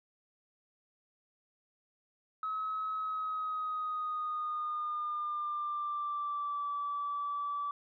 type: tone with pitch glide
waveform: sine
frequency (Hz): 1282 to 1155.4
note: E6 to D6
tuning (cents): -49 to -29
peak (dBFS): -32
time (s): 2.43-7.71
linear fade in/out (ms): 2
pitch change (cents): -180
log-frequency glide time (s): 2.94-6.69
effects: tanh soft clip ceiling -28 dBFS